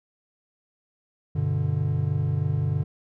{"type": "chord", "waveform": "triangle", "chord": "G major", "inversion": "none", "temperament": "equal with one note detuned", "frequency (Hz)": [97.38, 123.47, 146.83], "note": ["G2", "B2", "D3"], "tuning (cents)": [-11, 0, 0], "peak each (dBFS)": [-25, -26, -23], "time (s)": [1.35, 2.84], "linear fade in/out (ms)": 10, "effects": []}